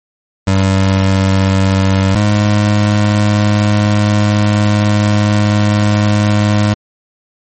25% pulse tone pair in turn, 96.2 / 104.2 Hz, G2 / G#2, -32 / +6 cents, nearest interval minor second, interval 138 cents, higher second, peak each -5 dBFS, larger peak neither, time 0.47-2.15 / 2.15-6.74 s, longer second, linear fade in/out 5 ms, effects MP3 32 kbps

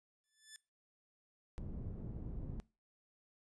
5% pulse tone with exponential growth, 1745 Hz, A6, 15 cents flat, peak -36 dBFS, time 0.24-0.56 s, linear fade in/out 0 ms, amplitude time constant 69 ms
pink low-pass noise, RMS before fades -44 dBFS, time 1.58-2.6 s, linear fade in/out 0 ms, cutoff 240 Hz, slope 12 dB/octave
effects noise-tail reverb RT60 0.3 s tail -22 dB re dry + resampled to 22050 Hz

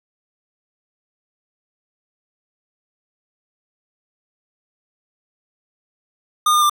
square tone with pitch steps, 1219 / 1211 / 1188 Hz, D#6 / D#6 / D6, -36 / -47 / +20 cents, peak -13 dBFS, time 6.46-6.697 s, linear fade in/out 5 ms, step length 79 ms, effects none

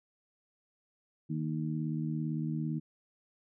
harmonic tone, 77.78 Hz, D#2, in tune, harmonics 2 / 3 / 4, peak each -33 / -37 / -39 dBFS, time 1.29-2.8 s, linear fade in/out 20 ms, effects none

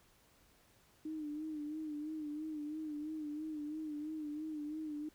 sine tone with vibrato, 304.7 Hz, D#4, 36 cents flat, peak -39 dBFS, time 1.05-5.09 s, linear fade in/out 5 ms, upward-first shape sine, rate 3 Hz, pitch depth 59 cents each way, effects pink hiss -68 dBFS RMS until 5.14 s

